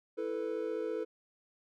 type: chord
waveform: triangle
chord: E suspended fourth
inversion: none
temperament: just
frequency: 329.6 / 439.5 / 494.4 Hz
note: E4 / A4 / B4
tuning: 0 / -2 / +2 cents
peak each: -38 / -34 / -36 dBFS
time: 0.17-1.05 s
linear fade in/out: 20 ms
effects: none